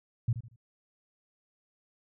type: tone with echo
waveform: sine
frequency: 116.54 Hz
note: A#2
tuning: in tune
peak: -23 dBFS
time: 0.28-0.33 s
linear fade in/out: 5 ms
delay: 77 ms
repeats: 3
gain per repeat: -11 dB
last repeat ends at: 0.561 s
effects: none